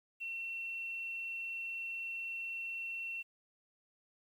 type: tone with quantisation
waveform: sine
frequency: 2712 Hz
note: E7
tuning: 49 cents sharp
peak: -38 dBFS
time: 0.2-3.23 s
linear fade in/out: 20 ms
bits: 11
effects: none